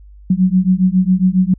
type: beating tone pair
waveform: sine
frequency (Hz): 181.7 / 189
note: F#3 / F#3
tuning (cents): -31 / +37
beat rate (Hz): 7.3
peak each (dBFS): -13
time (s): 0.3-1.54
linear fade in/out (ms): 5
effects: added 50 Hz sine -37 dBFS peak until 1.58 s